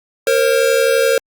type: tone pair together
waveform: square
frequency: 464.9 / 536.6 Hz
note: A#4 / C5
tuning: -5 / +44 cents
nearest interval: major second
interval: 249 cents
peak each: -15 / -15 dBFS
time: 0.27-1.18 s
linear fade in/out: 2 ms
effects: Opus 48 kbps